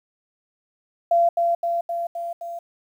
sine tone with echo, 684 Hz, F5, 36 cents flat, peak -14 dBFS, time 1.11-1.29 s, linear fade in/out 5 ms, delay 260 ms, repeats 5, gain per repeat -3 dB, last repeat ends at 2.59 s, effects 9-bit

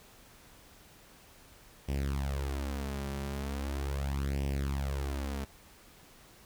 sawtooth tone with flanger, 69.1 Hz, C#2, 5 cents flat, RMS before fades -34 dBFS, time 1.88-5.45 s, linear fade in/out 10 ms, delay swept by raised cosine 0.36 to 5.16 ms, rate 0.39 Hz, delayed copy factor +0.8, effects pink hiss -57 dBFS RMS until 6.45 s

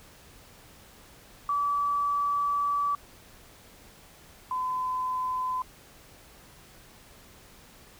sine tone pair in turn, 1151 / 1016.8 Hz, D6 / C6, -35 / -50 cents, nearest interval major second, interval 215 cents, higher first, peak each -24 / -27 dBFS, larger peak first, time 1.49-2.95 / 4.51-5.62 s, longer first, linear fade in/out 2 ms, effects pink hiss -53 dBFS RMS until 7.99 s

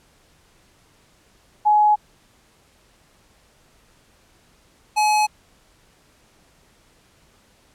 sine / square tone pair in turn, 842 / 848.3 Hz, G#5 / G#5, +24 / +36 cents, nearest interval unison, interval 12 cents, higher second, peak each -12 / -16 dBFS, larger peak first, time 1.65-1.96 / 4.96-5.27 s, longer neither, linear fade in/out 20 ms, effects pink hiss -57 dBFS RMS until 7.74 s + low-pass 11000 Hz 12 dB/octave

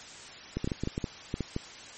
clicks, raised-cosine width 3 ms, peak -17 dBFS, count 11, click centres 0.57 / 0.644 / 0.675 / 0.718 / 0.836 / 0.874 / 0.979 / 1.042 / 1.341 / 1.407 / 1.564 s, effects white hiss -46 dBFS RMS until 1.97 s + MP3 32 kbps

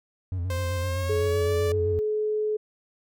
triangle tone with vibrato, 89.4 Hz, F2, 41 cents sharp, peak -24 dBFS, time 0.32-1.99 s, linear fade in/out 0 ms, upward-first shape square, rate 7.8 Hz, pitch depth 65 cents each way
sawtooth tone with pitch glide, 523.3 to 584 Hz, C5 to D5, 0 to -10 cents, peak -27 dBFS, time 0.5-1.72 s, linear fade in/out 2 ms, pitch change +190 cents, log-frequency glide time 0.79-1.56 s
sine tone, 426.9 Hz, G#4, 48 cents sharp, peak -23 dBFS, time 1.09-2.57 s, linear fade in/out 10 ms
effects none

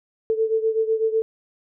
sine beating tone pair, 441.7 / 449.7 Hz, A4 / A4, +7 / +38 cents, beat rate 8 Hz, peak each -20 / -24 dBFS, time 0.3-1.22 s, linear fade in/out 0 ms, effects none

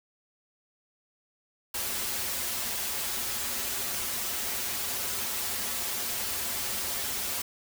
white noise with comb filter, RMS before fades -32 dBFS, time 1.74-7.42 s, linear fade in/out 5 ms, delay 6.5 ms, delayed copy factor -0.85, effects none

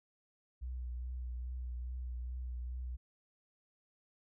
sine tone with vibrato, 61.74 Hz, B1, in tune, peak -38 dBFS, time 0.61-2.97 s, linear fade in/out 20 ms, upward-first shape triangle, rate 2.4 Hz, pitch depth 35 cents each way, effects none

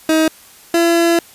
30% pulse tone pair in turn, 316.7 / 337.8 Hz, D#4 / E4, +31 / +42 cents, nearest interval minor second, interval 111 cents, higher second, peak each -8 dBFS, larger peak neither, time 0.09-0.28 / 0.74-1.19 s, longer second, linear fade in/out 2 ms, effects white hiss -43 dBFS RMS until 1.34 s + resampled to 32000 Hz

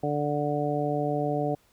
harmonic tone, 146.83 Hz, D3, in tune, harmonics 1 / 2 / 3 / 4 / 5, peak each -31 / -31 / -31 / -31 / -31 dBFS, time 0.03-1.55 s, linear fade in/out 5 ms, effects pink hiss -64 dBFS RMS until 1.72 s

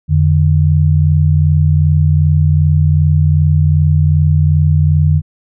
sine tone pair together, 87.4 / 150 Hz, F2 / D3, +2 / +37 cents, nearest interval major sixth, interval 935 cents, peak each -10 dBFS, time 0.08-5.22 s, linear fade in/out 50 ms, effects none

